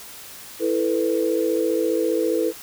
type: chord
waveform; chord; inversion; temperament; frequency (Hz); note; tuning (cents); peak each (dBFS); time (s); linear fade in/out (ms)
sine; E suspended fourth; none; just; 329.6 / 439.5 / 494.4; E4 / A4 / B4; 0 / -2 / +2; -23; 0.59-2.53; 50
effects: white hiss -40 dBFS RMS until 2.62 s